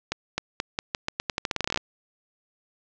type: accelerating click train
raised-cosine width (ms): 0.2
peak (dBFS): -8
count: 20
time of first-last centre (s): 0.12-1.774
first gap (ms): 260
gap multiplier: 0.85
effects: low-pass 7000 Hz 12 dB/octave + 8-bit